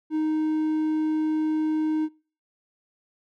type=tone; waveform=triangle; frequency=311.1 Hz; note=D#4; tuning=in tune; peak=-20 dBFS; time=0.1-2.09 s; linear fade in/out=50 ms; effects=noise-tail reverb RT60 0.4 s tail -25 dB re dry